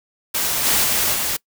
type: noise with level steps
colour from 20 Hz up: white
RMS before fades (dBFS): -21 / -17 / -19 / -22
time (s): 0.34-1.37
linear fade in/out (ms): 10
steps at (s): 0.64 / 0.83 / 1.13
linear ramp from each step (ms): 20
effects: noise-tail reverb RT60 0.1 s tail -24 dB re dry